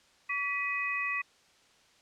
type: tone cluster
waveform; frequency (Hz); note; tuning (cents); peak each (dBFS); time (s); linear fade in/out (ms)
sine; 1139 / 1965 / 2513; C#6 / B6 / D#7; +47 / -9 / +17; -37 / -33 / -33; 0.29-1.22; 10
effects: white hiss -63 dBFS RMS until 2.01 s + low-pass 6000 Hz 12 dB/octave